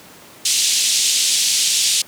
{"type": "band-pass noise", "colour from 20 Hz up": "white", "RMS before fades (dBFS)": -17, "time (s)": [0.45, 2.02], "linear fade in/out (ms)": 5, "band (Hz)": [2900, 8200], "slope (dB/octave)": 24, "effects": ["pink hiss -42 dBFS RMS until 2.07 s", "high-pass 150 Hz 12 dB/octave"]}